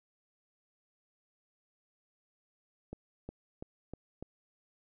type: accelerating click train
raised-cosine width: 2 ms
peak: -28 dBFS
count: 5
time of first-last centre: 2.93-4.226 s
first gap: 360 ms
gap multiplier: 0.93
effects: none